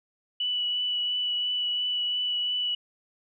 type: tone with vibrato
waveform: sine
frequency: 2957 Hz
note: F#7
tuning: 2 cents flat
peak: -25 dBFS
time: 0.4-2.75 s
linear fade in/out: 5 ms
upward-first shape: triangle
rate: 2.9 Hz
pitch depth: 14 cents each way
effects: none